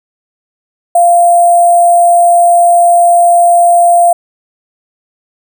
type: tone with sample-and-hold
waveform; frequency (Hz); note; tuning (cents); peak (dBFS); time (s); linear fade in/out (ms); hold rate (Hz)
sine; 694; F5; -11; -3; 0.95-4.13; 5; 8820
effects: none